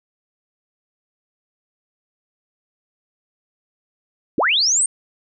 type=linear sweep; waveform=sine; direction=up; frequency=191.8 to 8820 Hz; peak=-14 dBFS; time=4.38-4.86 s; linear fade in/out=2 ms; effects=none